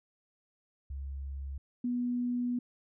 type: tone pair in turn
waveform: sine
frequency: 68.6 / 244.5 Hz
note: C#2 / B3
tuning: -17 / -17 cents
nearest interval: octave + minor seventh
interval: 2200 cents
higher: second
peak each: -36 / -29 dBFS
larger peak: second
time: 0.9-1.58 / 1.84-2.59 s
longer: second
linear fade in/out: 5 ms
effects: none

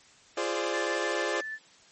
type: chord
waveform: sawtooth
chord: D half-diminished seventh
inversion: first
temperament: equal with one note detuned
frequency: 345 / 415.3 / 523.3 / 587.3 Hz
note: F4 / Ab4 / C5 / D5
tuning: -21 / 0 / 0 / 0 cents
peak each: -30 dBFS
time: 0.37-1.41 s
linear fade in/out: 5 ms
type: tone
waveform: sine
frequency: 1755 Hz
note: A6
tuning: 5 cents flat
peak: -34 dBFS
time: 0.7-1.59 s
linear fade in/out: 50 ms
effects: white hiss -57 dBFS RMS until 1.91 s + MP3 32 kbps

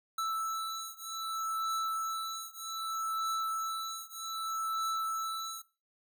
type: beating tone pair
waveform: square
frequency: 1318.5 / 1319.14 Hz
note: E6 / E6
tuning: 0 / +1 cents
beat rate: 0.64 Hz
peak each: -37 / -38 dBFS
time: 0.18-5.62 s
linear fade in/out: 5 ms
effects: noise-tail reverb RT60 0.3 s tail -17 dB re dry

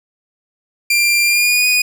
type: tone with pitch glide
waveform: sawtooth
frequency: 2380 to 2474 Hz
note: D7 to D#7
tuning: +22 to -10 cents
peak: -8 dBFS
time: 0.9-1.82 s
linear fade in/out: 5 ms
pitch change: +68 cents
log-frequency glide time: 1.23-1.66 s
effects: none

